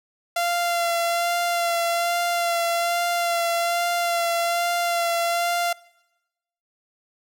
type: tone with vibrato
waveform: sawtooth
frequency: 688 Hz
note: F5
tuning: 26 cents flat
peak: -17 dBFS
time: 0.36-5.73 s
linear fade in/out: 5 ms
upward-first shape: sine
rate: 1.2 Hz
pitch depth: 18 cents each way
effects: noise-tail reverb RT60 1.0 s tail -24 dB re dry